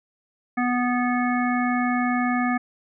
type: harmonic tone with a mistuned harmonic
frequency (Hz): 246.6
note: B3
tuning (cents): -2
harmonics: 1 / 3 / 5 / 7 / 9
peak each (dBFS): -22 / -27 / -29 / -30 / -32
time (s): 0.57-2.58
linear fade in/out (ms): 10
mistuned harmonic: 9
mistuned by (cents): -21
effects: none